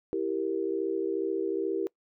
sine chord, E diminished, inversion none, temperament equal, 329.6 / 392 / 466.2 Hz, E4 / G4 / Bb4, 0 / 0 / 0 cents, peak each -32 / -30 / -33 dBFS, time 0.13-1.87 s, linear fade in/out 0 ms, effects noise-tail reverb RT60 0.1 s tail -23 dB re dry

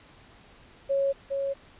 sine tone pair in turn, 551 / 551 Hz, C#5 / C#5, -11 / -11 cents, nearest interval unison, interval 0 cents, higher neither, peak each -22 / -26 dBFS, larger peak first, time 0.89-1.13 / 1.3-1.54 s, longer neither, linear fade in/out 20 ms, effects pink hiss -54 dBFS RMS until 1.79 s + resampled to 8000 Hz

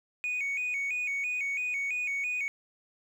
sine tone with vibrato, 2349 Hz, D7, in tune, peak -27 dBFS, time 0.24-2.48 s, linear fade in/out 0 ms, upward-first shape square, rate 3 Hz, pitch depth 91 cents each way, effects tanh soft clip ceiling -27 dBFS + 10-bit

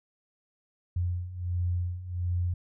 sine beating tone pair, 87.6 / 89 Hz, F2 / F2, +6 / +33 cents, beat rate 1.4 Hz, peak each -33 / -29 dBFS, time 0.96-2.54 s, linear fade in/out 5 ms, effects none

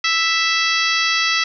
harmonic tone, 659.3 Hz, E5, in tune, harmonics 2 / 3 / 4 / 5 / 6 / 7 / 8 / 9, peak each -23 / -21 / -22 / -24 / -26 / -25 / -26 / -30 dBFS, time 0.04-1.44 s, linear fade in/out 5 ms, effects none

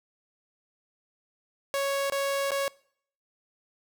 sawtooth tone with dropouts, 554.4 Hz, C#5, in tune, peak -22 dBFS, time 1.74-2.68 s, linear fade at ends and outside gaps 0 ms, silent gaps 2.099-2.122 / 2.507-2.517 s, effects noise-tail reverb RT60 0.6 s tail -23 dB re dry

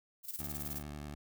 violet noise with tremolo, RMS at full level -40 dBFS, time 0.23-0.83 s, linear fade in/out 50 ms, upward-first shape square, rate 19 Hz, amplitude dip 70%
15% pulse tone with vibrato, 73.6 Hz, D2, 4 cents sharp, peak -36 dBFS, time 0.39-1.15 s, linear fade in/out 5 ms, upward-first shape sine, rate 11 Hz, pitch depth 35 cents each way
effects none

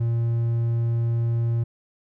triangle tone, 116.54 Hz, A#2, in tune, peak -18 dBFS, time 0-1.64 s, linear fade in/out 10 ms, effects none

